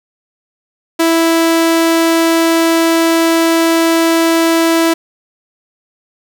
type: tone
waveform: sawtooth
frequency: 329.8 Hz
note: E4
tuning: 1 cent sharp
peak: -5 dBFS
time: 0.99-4.94 s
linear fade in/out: 10 ms
effects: none